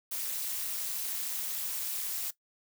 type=noise with amplitude modulation; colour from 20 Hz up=blue; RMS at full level=-31 dBFS; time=0.11-2.31 s; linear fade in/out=10 ms; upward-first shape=sine; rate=267 Hz; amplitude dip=90%; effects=noise-tail reverb RT60 0.1 s tail -17 dB re dry